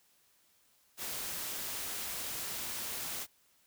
white noise, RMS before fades -39 dBFS, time 0.97-3.27 s, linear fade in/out 50 ms, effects white hiss -69 dBFS RMS until 3.66 s

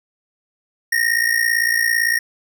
square ring-modulated tone, 1858 Hz, A#6, 6 cents flat, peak -13 dBFS, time 0.92-2.19 s, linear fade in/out 5 ms, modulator 28.9 Hz, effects none

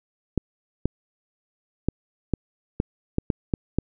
clicks, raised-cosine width 3 ms, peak -8 dBFS, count 9, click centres 0.377 / 0.856 / 1.886 / 2.337 / 2.801 / 3.184 / 3.302 / 3.538 / 3.786 s, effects none

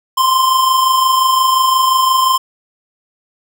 square tone pair together, 1020.8 / 1046.5 Hz, C6 / C6, -43 / 0 cents, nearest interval unison, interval 43 cents, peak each -20 / -11 dBFS, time 0.17-2.38 s, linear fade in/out 10 ms, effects none

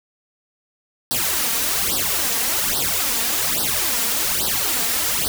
white noise with flanger, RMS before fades -21 dBFS, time 1.11-5.28 s, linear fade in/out 0 ms, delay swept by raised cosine 0.21 to 4.41 ms, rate 1.2 Hz, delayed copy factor +0.95, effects none

